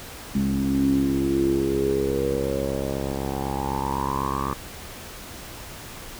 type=tone with low-pass filter sweep; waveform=10% pulse; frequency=68 Hz; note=C#2; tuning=33 cents flat; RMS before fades=-24 dBFS; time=0.35-4.54 s; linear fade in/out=5 ms; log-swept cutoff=220 to 1200 Hz; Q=8.1; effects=pink hiss -39 dBFS RMS until 6.19 s